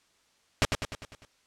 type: noise with echo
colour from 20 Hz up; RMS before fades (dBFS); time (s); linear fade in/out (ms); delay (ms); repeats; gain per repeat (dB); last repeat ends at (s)
pink; -22; 0.62-0.65; 0; 100; 6; -5; 1.25
effects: white hiss -67 dBFS RMS until 1.46 s + low-pass 7000 Hz 12 dB/octave